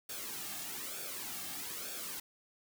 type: noise with flanger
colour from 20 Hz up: white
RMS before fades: -42 dBFS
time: 0.09-2.2 s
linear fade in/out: 5 ms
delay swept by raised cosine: 0.99 to 2.09 ms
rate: 1.1 Hz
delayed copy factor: -0.65
effects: none